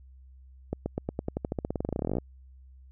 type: accelerating click train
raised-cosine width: 2 ms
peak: -16 dBFS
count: 28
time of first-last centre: 0.73-2.184 s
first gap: 130 ms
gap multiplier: 0.92
effects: added 65 Hz sine -49 dBFS peak until 2.91 s